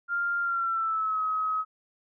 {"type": "tone with pitch glide", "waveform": "sine", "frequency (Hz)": [1396.9, 1273.6], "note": ["F6", "D#6"], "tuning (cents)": [0, 40], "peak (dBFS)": -25, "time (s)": [0.08, 1.65], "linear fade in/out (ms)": 50, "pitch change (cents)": -160, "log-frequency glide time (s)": [0.41, 1.21], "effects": []}